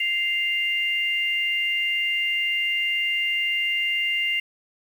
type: tone pair together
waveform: sine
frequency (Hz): 2093 / 2794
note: C7 / F7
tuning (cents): 0 / 0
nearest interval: perfect fourth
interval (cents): 500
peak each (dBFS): -24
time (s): 0-4.4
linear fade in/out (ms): 5
effects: 8-bit